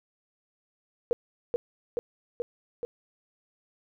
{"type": "tone with echo", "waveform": "sine", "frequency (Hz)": 478.4, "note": "A#4", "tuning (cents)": 45, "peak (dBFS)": -21, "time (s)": [1.11, 1.13], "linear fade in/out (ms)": 0, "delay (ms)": 430, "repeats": 4, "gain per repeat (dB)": -2, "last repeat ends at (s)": 2.85, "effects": []}